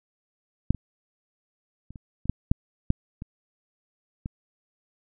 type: clicks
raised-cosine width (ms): 5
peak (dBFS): -6 / -24 / -29 / -28 / -25 / -9 / -6 / -7 / -23 / -19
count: 10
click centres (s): 0.706 / 0.747 / 1.906 / 1.958 / 2.256 / 2.296 / 2.515 / 2.904 / 3.221 / 4.259
effects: none